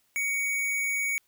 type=tone with hard clipping; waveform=sine; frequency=2242 Hz; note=C#7; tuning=19 cents sharp; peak=-27 dBFS; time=0.16-1.18 s; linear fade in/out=0 ms; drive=18 dB; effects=white hiss -69 dBFS RMS until 1.27 s